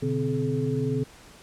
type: tone cluster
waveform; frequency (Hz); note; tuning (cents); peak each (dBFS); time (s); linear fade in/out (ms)
sine; 124.5 / 145.5 / 258.6 / 426.4; B2 / D3 / C4 / G#4; +14 / -16 / -20 / +46; -29; 0.02-1.04; 10
effects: pink hiss -50 dBFS RMS until 1.42 s + low-pass 10000 Hz 12 dB/octave